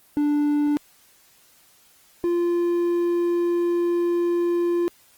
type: tone pair in turn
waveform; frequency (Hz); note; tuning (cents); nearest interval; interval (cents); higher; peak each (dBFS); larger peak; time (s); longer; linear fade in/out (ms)
triangle; 293.7 / 346.5; D4 / F4; 0 / -14; minor third; 286; second; -16 / -17; first; 0.17-0.77 / 2.24-4.88; second; 0
effects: white hiss -56 dBFS RMS until 5.17 s + Opus 24 kbps